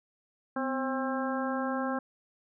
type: harmonic tone with a mistuned harmonic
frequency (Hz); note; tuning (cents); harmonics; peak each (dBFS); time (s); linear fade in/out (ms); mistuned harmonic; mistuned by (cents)
266.7; C4; +33; 1 / 2 / 3 / 4 / 5 / 6; -32 / -35 / -37 / -38 / -39 / -40; 0.56-1.99; 5; 1; -64
effects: none